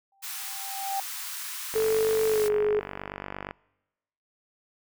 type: tone with exponential growth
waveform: sine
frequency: 784 Hz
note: G5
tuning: in tune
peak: -25 dBFS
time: 0.12-1 s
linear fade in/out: 2 ms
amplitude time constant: 190 ms
type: high-pass noise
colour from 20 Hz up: white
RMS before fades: -36 dBFS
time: 0.22-2.49 s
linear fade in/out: 20 ms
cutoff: 920 Hz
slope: 48 dB/octave
type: click train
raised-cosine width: 0.5 ms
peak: -19 dBFS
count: 87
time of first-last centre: 1.74-3.51 s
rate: 48.6 Hz
type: tone with pitch glide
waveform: sine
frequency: 440.2 to 420.8 Hz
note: A4 to G#4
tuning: +1 to +23 cents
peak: -21 dBFS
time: 1.75-2.8 s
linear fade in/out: 10 ms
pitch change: -78 cents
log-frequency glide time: 2.27-2.47 s
effects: noise-tail reverb RT60 1.0 s tail -24 dB re dry